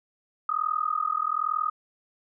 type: tone with amplitude modulation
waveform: sine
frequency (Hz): 1244.5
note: D#6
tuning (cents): 0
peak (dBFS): -20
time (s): 0.49-1.7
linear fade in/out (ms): 2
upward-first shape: sine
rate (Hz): 41.1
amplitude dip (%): 95
effects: none